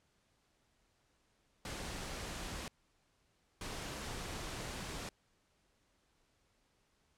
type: noise bursts at uneven times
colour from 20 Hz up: pink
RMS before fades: -43 dBFS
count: 2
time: 1.65-2.68 / 3.61-5.09 s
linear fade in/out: 2 ms
effects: pink hiss -75 dBFS RMS until 7.17 s + low-pass 9000 Hz 12 dB/octave